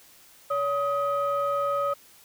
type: tone pair together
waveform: sine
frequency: 567 / 1260.8 Hz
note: C#5 / D#6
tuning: +39 / +23 cents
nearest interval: octave + major second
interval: 1384 cents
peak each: -25 dBFS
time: 0.5-1.94 s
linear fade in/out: 10 ms
effects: tanh soft clip ceiling -18 dBFS + white hiss -54 dBFS RMS until 2.24 s